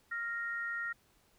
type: tone pair together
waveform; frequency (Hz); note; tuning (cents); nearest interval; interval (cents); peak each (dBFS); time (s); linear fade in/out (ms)
sine; 1396.9 / 1864.7; F6 / A#6; 0 / 0; perfect fourth; 500; -38 / -37; 0.11-0.93; 10
effects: pink hiss -69 dBFS RMS until 1.38 s